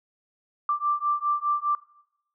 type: beating tone pair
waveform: sine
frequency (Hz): 1174.7 / 1179.6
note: D6 / D6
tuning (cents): 0 / +7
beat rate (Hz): 4.9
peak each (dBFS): -26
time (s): 0.69-1.75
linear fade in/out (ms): 2
effects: noise-tail reverb RT60 0.8 s tail -20 dB re dry